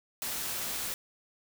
white noise, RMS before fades -35 dBFS, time 0.22-0.94 s, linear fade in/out 0 ms, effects none

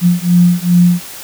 sine beating tone pair, 174.61 / 177.11 Hz, F3 / F3, 0 / +25 cents, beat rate 2.5 Hz, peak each -10 dBFS, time 0.01-1.02 s, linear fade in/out 50 ms, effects white hiss -30 dBFS RMS until 1.23 s

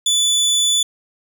25% pulse tone, 3474 Hz, A7, 23 cents flat, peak -10 dBFS, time 0.06-0.83 s, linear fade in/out 5 ms, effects none

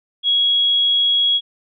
sine tone, 3322 Hz, G#7, in tune, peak -13 dBFS, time 0.23-1.41 s, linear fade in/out 50 ms, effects none

